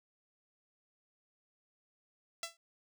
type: tone with exponential decay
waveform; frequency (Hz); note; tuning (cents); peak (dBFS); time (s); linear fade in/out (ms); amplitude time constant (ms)
5% pulse; 670; E5; +28; -23; 2.43-2.57; 2; 29
effects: none